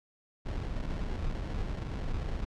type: noise with sample-and-hold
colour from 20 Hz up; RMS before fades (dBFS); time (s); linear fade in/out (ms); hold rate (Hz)
brown; -34; 0.45-2.45; 10; 1225
effects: low-pass 5000 Hz 12 dB/octave